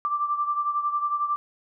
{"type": "beating tone pair", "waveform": "sine", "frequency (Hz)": [1174.7, 1185.7], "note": ["D6", "D6"], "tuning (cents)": [0, 16], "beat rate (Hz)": 11, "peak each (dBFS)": [-24, -30], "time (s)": [0.05, 1.36], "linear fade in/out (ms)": 0, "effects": []}